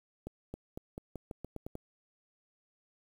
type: accelerating click train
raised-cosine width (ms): 2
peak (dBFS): -27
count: 10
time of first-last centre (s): 0.27-1.754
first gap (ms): 270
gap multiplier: 0.87
effects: 9-bit